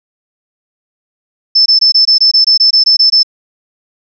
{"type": "tone bursts", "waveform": "sine", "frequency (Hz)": 5274, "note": "E8", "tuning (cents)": 0, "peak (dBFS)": -4, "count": 13, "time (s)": [1.55, 3.232], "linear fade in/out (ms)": 10, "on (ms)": 110, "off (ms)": 21, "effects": []}